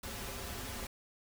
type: noise with comb filter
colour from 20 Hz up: pink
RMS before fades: -42 dBFS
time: 0.03-0.87 s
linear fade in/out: 5 ms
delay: 6.4 ms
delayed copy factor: -0.8
effects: none